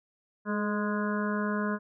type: harmonic tone with a mistuned harmonic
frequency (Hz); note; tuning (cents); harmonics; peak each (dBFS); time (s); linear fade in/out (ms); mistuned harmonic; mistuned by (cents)
207.7; G#3; 0; 1 / 2 / 3 / 5 / 6 / 7 / 8; -29 / -36 / -38 / -36 / -42 / -37 / -41; 0.45-1.79; 50; 2; +33
effects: none